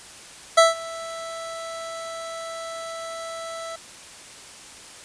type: tone with ADSR envelope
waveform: 25% pulse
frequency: 660 Hz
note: E5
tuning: 2 cents sharp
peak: -6 dBFS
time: 0.57-3.76 s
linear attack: 11 ms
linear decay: 160 ms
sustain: -22 dB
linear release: 6 ms
effects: white hiss -43 dBFS RMS until 5.04 s + resampled to 22050 Hz